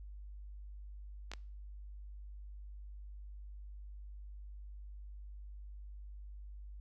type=clicks; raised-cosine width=0.2 ms; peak=-26 dBFS; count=2; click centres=1.316 / 1.336 s; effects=noise-tail reverb RT60 0.5 s tail -23 dB re dry + added 50 Hz sine -46 dBFS peak until 6.8 s

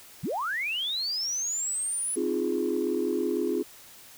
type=linear sweep; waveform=sine; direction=up; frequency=103.83 to 10250 Hz; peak=-27 dBFS; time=0.23-2.16 s; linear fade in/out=10 ms
type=chord; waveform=sine; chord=F minor seventh; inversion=second; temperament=equal; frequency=261.6 / 311.1 / 349.2 / 415.3 Hz; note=C4 / Eb4 / F4 / Ab4; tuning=0 / 0 / 0 / 0 cents; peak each=-31 / -32 / -28 / -29 dBFS; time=2.16-3.63 s; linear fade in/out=10 ms
effects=tanh soft clip ceiling -17 dBFS + white hiss -50 dBFS RMS until 4.17 s

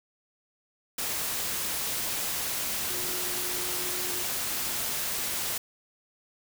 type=tone in noise; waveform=sine; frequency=360 Hz; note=F#4; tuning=47 cents flat; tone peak=-41 dBFS; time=2.9-4.23 s; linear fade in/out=5 ms; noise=white; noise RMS=-31 dBFS; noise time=0.98-5.58 s; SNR=-13 dB; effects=none

